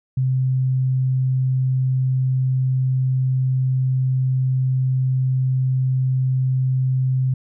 sine tone, 130 Hz, C3, 11 cents flat, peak -16 dBFS, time 0.17-7.34 s, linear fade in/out 5 ms, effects none

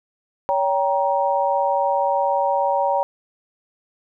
sine chord, G diminished, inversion second, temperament just, 564.5 / 784 / 940.8 Hz, Db5 / G5 / Bb5, +31 / 0 / +16 cents, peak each -21 / -22 / -21 dBFS, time 0.49-3.03 s, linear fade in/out 0 ms, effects none

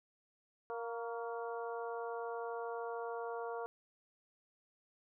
harmonic tone with a mistuned harmonic, 233.1 Hz, A#3, in tune, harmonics 2 / 3 / 4 / 5 / 6, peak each -41 / -45 / -47 / -49 / -51 dBFS, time 0.7-3.66 s, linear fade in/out 0 ms, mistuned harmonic 5, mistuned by -44 cents, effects none

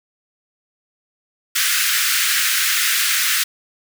pink high-pass noise, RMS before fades -18 dBFS, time 1.55-3.44 s, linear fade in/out 10 ms, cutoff 1400 Hz, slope 48 dB/octave, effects none

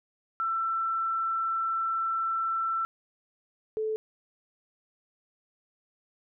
sine tone pair in turn, 1338 / 435.6 Hz, E6 / A4, +25 / -17 cents, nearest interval octave + perfect fifth, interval 1942 cents, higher first, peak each -26 / -27 dBFS, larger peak first, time 0.4-2.85 / 3.77-3.96 s, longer first, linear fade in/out 0 ms, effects none

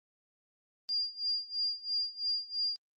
sine tone with tremolo, 4804 Hz, D8, 38 cents sharp, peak -28 dBFS, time 0.89-2.76 s, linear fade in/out 0 ms, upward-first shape sine, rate 3 Hz, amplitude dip 90%, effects Opus 32 kbps

